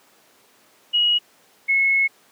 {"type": "tone pair in turn", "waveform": "sine", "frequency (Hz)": [2900, 2184], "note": ["F#7", "C#7"], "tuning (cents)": [-35, -26], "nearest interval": "perfect fourth", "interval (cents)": 491, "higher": "first", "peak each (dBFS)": -15, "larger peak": "neither", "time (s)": [[0.93, 1.19], [1.68, 2.08]], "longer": "second", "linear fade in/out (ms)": 20, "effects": ["pink hiss -55 dBFS RMS until 2.31 s", "high-pass 300 Hz 12 dB/octave"]}